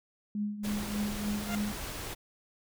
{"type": "tone with tremolo", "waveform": "sine", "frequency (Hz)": 207.7, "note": "G#3", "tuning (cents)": 0, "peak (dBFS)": -28, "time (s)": [0.35, 1.72], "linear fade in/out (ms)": 2, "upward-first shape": "triangle", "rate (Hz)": 3.4, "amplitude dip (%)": 75}
{"type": "noise", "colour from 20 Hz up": "pink", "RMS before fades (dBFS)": -39, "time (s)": [0.63, 2.15], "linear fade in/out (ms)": 20}
{"type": "tone with exponential growth", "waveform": "15% pulse", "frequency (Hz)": 698.5, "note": "F5", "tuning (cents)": 0, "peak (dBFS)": -25, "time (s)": [1.36, 1.55], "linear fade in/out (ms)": 0, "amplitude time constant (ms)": 40}
{"effects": []}